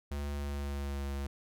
square tone with pitch glide, 71.7 to 69.58 Hz, D2 to C#2, -41 to +7 cents, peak -35 dBFS, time 0.11-1.27 s, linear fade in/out 5 ms, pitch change -52 cents, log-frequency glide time 0.32-1.06 s, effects none

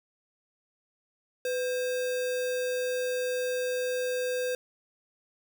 sine tone with sample-and-hold, 501 Hz, B4, 25 cents sharp, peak -27 dBFS, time 1.45-4.55 s, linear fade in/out 2 ms, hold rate 2100 Hz, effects none

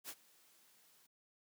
white noise with ADSR envelope, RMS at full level -45 dBFS, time 0.04-1.07 s, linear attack 51 ms, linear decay 54 ms, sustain -23 dB, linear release 13 ms, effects high-pass 150 Hz 12 dB/octave

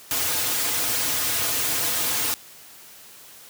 white noise with comb filter, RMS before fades -24 dBFS, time 0.11-2.34 s, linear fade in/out 0 ms, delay 5.2 ms, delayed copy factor -0.9, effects white hiss -46 dBFS RMS until 3.49 s + high-pass 80 Hz 12 dB/octave

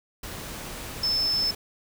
sine tone in noise, 5260 Hz, E8, 5 cents flat, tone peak -22 dBFS, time 1.03-1.51 s, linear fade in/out 5 ms, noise pink, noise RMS -37 dBFS, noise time 0.23-1.55 s, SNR +12 dB, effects none

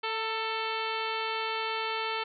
harmonic tone with a mistuned harmonic, 442.8 Hz, A4, 11 cents sharp, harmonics 1 / 2 / 3 / 4 / 5 / 6 / 7 / 8 / 9 / 10, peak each -37 / -35 / -36 / -42 / -39 / -39 / -40 / -44 / -47 / -45 dBFS, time 0.03-2.24 s, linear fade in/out 10 ms, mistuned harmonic 2, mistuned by +23 cents, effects none

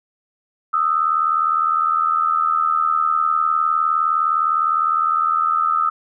sine tone pair together, 1238.8 / 1318.5 Hz, D#6 / E6, -8 / 0 cents, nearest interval minor second, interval 108 cents, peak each -18 dBFS, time 0.73-5.9 s, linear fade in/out 10 ms, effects none

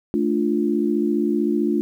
sine chord, D minor, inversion second, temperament equal, 220 / 293.7 / 349.2 Hz, A3 / D4 / F4, 0 / 0 / 0 cents, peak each -22 dBFS, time 0.14-1.81 s, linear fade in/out 0 ms, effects 9-bit

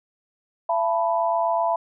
sine chord, E suspended fourth, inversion none, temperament equal with one note detuned, 675.8 / 880 / 987.8 Hz, E5 / A5 / B5, +43 / 0 / 0 cents, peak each -22 / -26 / -24 dBFS, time 0.69-1.76 s, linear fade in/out 5 ms, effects none

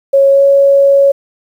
sine tone with pitch glide, 550 to 555.7 Hz, C#5 to C#5, -14 to +4 cents, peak -4 dBFS, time 0.13-1.12 s, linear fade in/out 10 ms, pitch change +18 cents, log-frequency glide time 0.3-0.44 s, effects 7-bit

